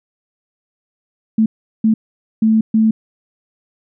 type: tone bursts at uneven times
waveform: sine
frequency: 220.3 Hz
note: A3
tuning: 2 cents sharp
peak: -9 dBFS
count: 4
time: 1.38-1.46 / 1.84-1.94 / 2.42-2.61 / 2.74-2.91 s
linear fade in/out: 5 ms
effects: none